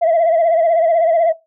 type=tone with vibrato; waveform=sine; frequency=663 Hz; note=E5; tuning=10 cents sharp; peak=-9 dBFS; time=0.01-1.33 s; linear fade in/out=20 ms; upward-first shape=sine; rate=16 Hz; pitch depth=71 cents each way; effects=noise-tail reverb RT60 0.2 s tail -17 dB re dry + tanh soft clip ceiling -8 dBFS